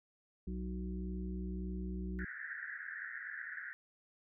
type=harmonic tone; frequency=61.74 Hz; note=B1; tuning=in tune; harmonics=1 / 3 / 5 / 6; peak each=-40 / -41 / -50 / -50 dBFS; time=0.47-2.25 s; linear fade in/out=5 ms
type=band-pass noise; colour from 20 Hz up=pink; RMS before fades=-45 dBFS; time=2.19-3.73 s; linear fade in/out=0 ms; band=1500 to 1900 Hz; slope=96 dB/octave
effects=none